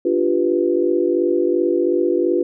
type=chord; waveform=sine; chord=G dominant seventh; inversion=second; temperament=equal; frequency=293.7 / 349.2 / 392 / 493.9 Hz; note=D4 / F4 / G4 / B4; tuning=0 / 0 / 0 / 0 cents; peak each=-23 / -17 / -22 / -22 dBFS; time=0.05-2.43 s; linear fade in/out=5 ms; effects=none